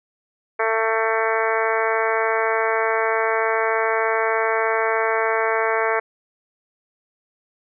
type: harmonic tone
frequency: 223.3 Hz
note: A3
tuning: 26 cents sharp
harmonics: 2 / 3 / 4 / 5 / 6 / 7 / 8 / 9 / 10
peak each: -23 / -25 / -26 / -27 / -28 / -28 / -29 / -30 / -30 dBFS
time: 0.59-6 s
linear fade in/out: 10 ms
effects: none